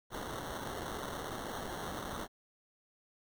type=noise with sample-and-hold; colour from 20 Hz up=violet; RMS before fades=-41 dBFS; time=0.1-2.28 s; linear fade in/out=50 ms; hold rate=2450 Hz; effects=none